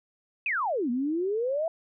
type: exponential two-way sweep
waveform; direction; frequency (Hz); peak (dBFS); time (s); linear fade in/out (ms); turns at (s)
sine; down then up; 2653 to 233.1 to 675; -25; 0.46-1.68; 2; 0.9
effects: none